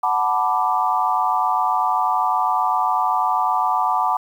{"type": "chord", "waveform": "sine", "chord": "B minor seventh", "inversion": "second", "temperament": "equal", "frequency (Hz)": [740, 880, 987.8, 1174.7], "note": ["F#5", "A5", "B5", "D6"], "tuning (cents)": [0, 0, 0, 0], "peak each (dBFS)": -22, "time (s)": [0.03, 4.17], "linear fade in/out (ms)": 5, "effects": ["8-bit"]}